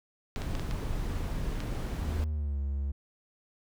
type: noise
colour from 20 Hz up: brown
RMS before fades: -33 dBFS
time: 0.36-2.24 s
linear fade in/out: 0 ms
type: clicks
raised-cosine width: 0.2 ms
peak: -22 dBFS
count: 6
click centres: 0.361 / 0.419 / 0.552 / 0.596 / 0.711 / 1.604 s
type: tone with pitch glide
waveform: triangle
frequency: 77.78 to 69.7 Hz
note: D#2 to C#2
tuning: 0 to +10 cents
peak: -27 dBFS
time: 2.01-2.92 s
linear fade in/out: 10 ms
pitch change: -190 cents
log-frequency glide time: 2.24-2.58 s
effects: none